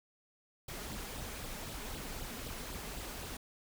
pink noise with flanger, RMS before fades -43 dBFS, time 0.68-3.37 s, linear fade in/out 5 ms, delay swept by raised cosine 0.23 to 4.93 ms, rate 3.9 Hz, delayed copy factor +0.65, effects none

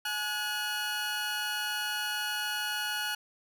20% pulse tone pair together, 844.4 / 1456 Hz, G#5 / F#6, +29 / -28 cents, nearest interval major sixth, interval 943 cents, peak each -32 / -27 dBFS, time 0.05-3.15 s, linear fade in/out 5 ms, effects none

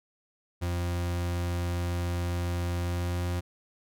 40% pulse tone with pitch glide, 87.31 to 88.12 Hz, F2 to F2, 0 to +16 cents, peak -27 dBFS, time 0.61-3.41 s, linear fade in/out 20 ms, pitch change +16 cents, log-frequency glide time 2.83-3.23 s, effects none

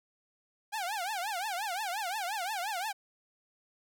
sawtooth tone with vibrato, 786 Hz, G5, 4 cents sharp, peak -29 dBFS, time 0.72-2.93 s, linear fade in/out 20 ms, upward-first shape triangle, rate 5.7 Hz, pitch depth 260 cents each way, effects none

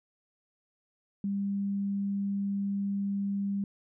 sine tone, 199.2 Hz, G3, 28 cents sharp, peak -28 dBFS, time 1.24-3.64 s, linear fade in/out 2 ms, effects none

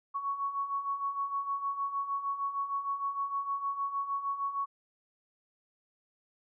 sine beating tone pair, 1108.7 / 1115.2 Hz, C#6 / C#6, 0 / +10 cents, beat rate 6.5 Hz, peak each -38 / -32 dBFS, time 0.14-4.66 s, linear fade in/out 20 ms, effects none

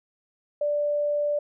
sine tone, 587 Hz, D5, 1 cent flat, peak -22 dBFS, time 0.61-1.39 s, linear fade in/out 5 ms, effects none

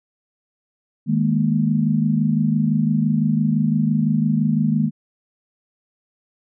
sine chord, D# suspended fourth, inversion none, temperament just, 155.56 / 207.4 / 233.3 Hz, D#3 / G#3 / A#3, 0 / -2 / +2 cents, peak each -20 dBFS, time 1.06-4.91 s, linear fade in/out 50 ms, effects none

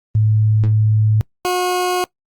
sine / 20% pulse tone pair in turn, 107.9 / 361.6 Hz, A2 / F#4, -33 / -40 cents, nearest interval octave + major sixth, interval 2093 cents, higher second, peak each -11 dBFS, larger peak neither, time 0.15-1.21 / 1.45-2.04 s, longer first, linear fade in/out 0 ms, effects noise-tail reverb RT60 0.1 s tail -22 dB re dry + Opus 24 kbps

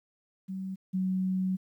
sine tone pair in turn, 190 / 187.06 Hz, F#3 / F#3, +46 / +19 cents, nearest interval unison, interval 27 cents, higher first, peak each -33 / -26 dBFS, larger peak second, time 0.48-0.76 / 0.93-1.57 s, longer second, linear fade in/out 20 ms, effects 11-bit

